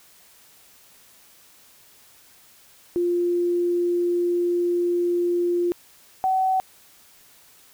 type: tone pair in turn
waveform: sine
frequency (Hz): 349.7 / 756.6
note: F4 / F#5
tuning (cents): +2 / +38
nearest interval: octave + minor second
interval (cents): 1336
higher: second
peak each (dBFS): -19 / -18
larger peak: second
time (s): 2.96-5.72 / 6.24-6.6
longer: first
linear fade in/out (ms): 0
effects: white hiss -53 dBFS RMS until 7.73 s